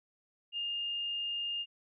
sine tone, 2822 Hz, F7, 17 cents sharp, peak -33 dBFS, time 0.52-1.66 s, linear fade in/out 50 ms, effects none

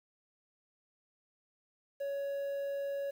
triangle tone, 559 Hz, C#5, 14 cents sharp, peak -32 dBFS, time 2-3.11 s, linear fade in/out 10 ms, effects 10-bit

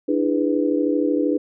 sine chord, E dominant seventh, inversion third, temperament just, 296.7 / 329.6 / 412 / 494.4 Hz, D4 / E4 / G#4 / B4, +18 / 0 / -14 / +2 cents, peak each -20 / -24 / -25 / -24 dBFS, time 0.08-1.38 s, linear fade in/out 10 ms, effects none

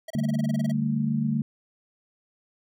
square tone bursts, 645 Hz, E5, 38 cents flat, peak -35 dBFS, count 13, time 0.08-0.716 s, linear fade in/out 5 ms, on 24 ms, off 27 ms
sine chord, D suspended fourth, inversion none, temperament equal with one note detuned, 146.83 / 196 / 224 Hz, D3 / G3 / A3, 0 / 0 / +31 cents, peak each -27 / -30 / -25 dBFS, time 0.15-1.42 s, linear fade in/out 2 ms
effects none

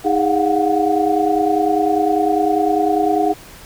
sine tone cluster, 315.1 / 410 / 712 / 742 Hz, D#4 / G#4 / F5 / F#5, +22 / -22 / +33 / +5 cents, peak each -19 dBFS, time 0.04-3.34 s, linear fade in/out 20 ms, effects pink hiss -40 dBFS RMS until 3.65 s

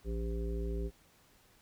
harmonic tone, 56.7 Hz, A#1, 47 cents flat, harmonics 1 / 3 / 5 / 7 / 9, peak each -34 / -43 / -47 / -41 / -50 dBFS, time 0.04-0.91 s, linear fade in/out 50 ms, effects pink hiss -65 dBFS RMS until 1.61 s

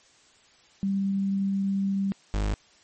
sine / 40% pulse tone pair in turn, 196 / 51.44 Hz, G3 / G#1, 0 / -16 cents, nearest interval octave + major seventh, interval 2316 cents, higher first, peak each -23 dBFS, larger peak neither, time 0.83-2.12 / 2.34-2.54 s, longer first, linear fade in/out 0 ms, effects white hiss -58 dBFS RMS until 2.83 s + MP3 32 kbps

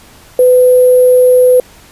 sine tone with sample-and-hold, 502 Hz, B4, 28 cents sharp, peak -3 dBFS, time 0.39-1.6 s, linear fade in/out 2 ms, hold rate 11025 Hz, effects pink hiss -40 dBFS RMS until 1.91 s + resampled to 32000 Hz

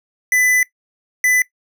square tone pair in turn, 2000 / 2000 Hz, B6 / B6, +21 / +21 cents, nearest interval unison, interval 0 cents, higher neither, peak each -13 dBFS, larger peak neither, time 0.32-0.63 / 1.24-1.42 s, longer first, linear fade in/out 2 ms, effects noise-tail reverb RT60 0.1 s tail -17 dB re dry

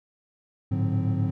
triangle tone cluster, 104.8 / 112.6 / 145.4 / 179.9 / 260.2 Hz, G#2 / A2 / D3 / F#3 / C4, +16 / +40 / -17 / -48 / -9 cents, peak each -23 / -29 / -28 / -29 / -29 dBFS, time 0.71-1.31 s, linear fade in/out 10 ms, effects none

